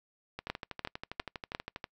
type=two click trains; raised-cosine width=0.3 ms; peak=-16 / -22 dBFS; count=4 / 19; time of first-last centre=0.5-1.549 / 0.39-1.842 s; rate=2.86 / 12.4 Hz; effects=noise-tail reverb RT60 0.1 s tail -26 dB re dry